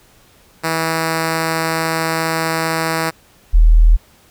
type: tone pair in turn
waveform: 5% pulse / sine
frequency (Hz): 162.3 / 40.2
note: E3 / E1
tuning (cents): -27 / -43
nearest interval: 2 octaves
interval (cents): 2416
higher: first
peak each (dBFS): -5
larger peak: neither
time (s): 0.63-3.11 / 3.53-3.97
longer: first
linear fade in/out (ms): 20
effects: pink hiss -50 dBFS RMS until 4.3 s